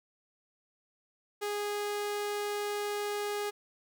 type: tone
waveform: sawtooth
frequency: 412.8 Hz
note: G#4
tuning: 10 cents flat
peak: -28 dBFS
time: 1.41-3.51 s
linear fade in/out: 20 ms
effects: none